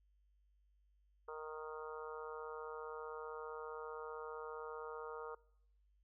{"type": "harmonic tone", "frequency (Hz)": 155.3, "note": "D#3", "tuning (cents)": -3, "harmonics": [3, 4, 5, 6, 7, 8, 9], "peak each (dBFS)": [-47, -58, -59, -53, -56, -52, -57], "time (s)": [1.28, 5.35], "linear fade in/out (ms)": 5, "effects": ["noise-tail reverb RT60 0.8 s tail -24 dB re dry", "added 50 Hz sine -70 dBFS peak until 6.03 s"]}